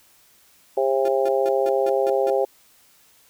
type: harmonic tone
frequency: 134 Hz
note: C3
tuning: 42 cents sharp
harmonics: 3 / 4 / 5 / 6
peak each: -22 / -21 / -26 / -27 dBFS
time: 0.77-2.45 s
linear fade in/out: 5 ms
type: tone bursts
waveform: 35% pulse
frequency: 349.2 Hz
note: F4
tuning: in tune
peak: -28 dBFS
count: 7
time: 1.05-2.301 s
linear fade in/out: 2 ms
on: 33 ms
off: 170 ms
effects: white hiss -56 dBFS RMS until 3.29 s